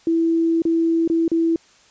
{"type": "tone with dropouts", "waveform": "sine", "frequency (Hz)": 330.1, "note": "E4", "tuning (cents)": 2, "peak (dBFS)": -15, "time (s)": [0.07, 1.56], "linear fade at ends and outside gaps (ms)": 2, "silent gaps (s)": [[0.62, 0.652], [1.077, 1.099], [1.28, 1.316]], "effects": ["white hiss -53 dBFS RMS until 1.9 s", "resampled to 16000 Hz"]}